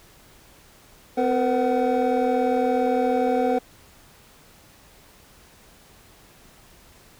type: tone cluster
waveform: triangle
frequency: 255.1 / 468.1 / 508 / 748 Hz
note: C4 / A#4 / B4 / F#5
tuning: -44 / +7 / +49 / +19 cents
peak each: -22 dBFS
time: 1.17-3.59 s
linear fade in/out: 10 ms
effects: tanh soft clip ceiling -10 dBFS + pink hiss -52 dBFS RMS until 7.19 s